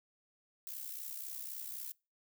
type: noise with amplitude modulation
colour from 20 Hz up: violet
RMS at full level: -41 dBFS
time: 0.67-1.92 s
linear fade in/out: 0 ms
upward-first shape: sine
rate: 63.9 Hz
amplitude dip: 65%
effects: noise-tail reverb RT60 0.3 s tail -25 dB re dry